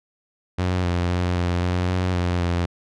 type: tone with pitch steps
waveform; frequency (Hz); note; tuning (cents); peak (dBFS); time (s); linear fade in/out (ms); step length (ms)
sawtooth; 90.9 / 87.7 / 89.3 / 87.9 / 89.7 / 91.4 / 88.5 / 86.9; F#2 / F2 / F2 / F2 / F2 / F#2 / F2 / F2; -30 / +8 / +39 / +12 / +47 / -21 / +23 / -8; -16; 0.58-2.66; 10; 260
effects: low-pass 5000 Hz 12 dB/octave